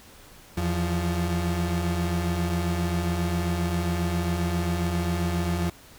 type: tone pair together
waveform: 35% pulse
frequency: 83.58 / 174.61 Hz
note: E2 / F3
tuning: +24 / 0 cents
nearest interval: octave + minor second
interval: 1276 cents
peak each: -25 dBFS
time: 0.57-5.7 s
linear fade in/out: 5 ms
effects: pink hiss -50 dBFS RMS until 5.98 s